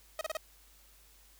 sawtooth tone bursts, 631 Hz, D#5, 24 cents sharp, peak -29 dBFS, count 4, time 0.19-0.37 s, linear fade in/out 2 ms, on 21 ms, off 32 ms, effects added 50 Hz sine -62 dBFS peak until 1.39 s + white hiss -62 dBFS RMS until 1.39 s

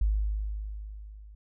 sine tone with level ramp, 52 Hz, G#1, 3 cents sharp, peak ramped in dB -21 to -46 dBFS, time 0.01-1.35 s, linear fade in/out 5 ms, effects none

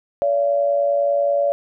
sine tone pair together, 571 / 681.2 Hz, D5 / F5, -49 / -43 cents, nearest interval minor third, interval 306 cents, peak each -16 / -23 dBFS, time 0.22-1.52 s, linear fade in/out 0 ms, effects none

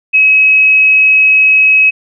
sine tone, 2557 Hz, D#7, 47 cents sharp, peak -4 dBFS, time 0.13-1.91 s, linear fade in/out 20 ms, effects none

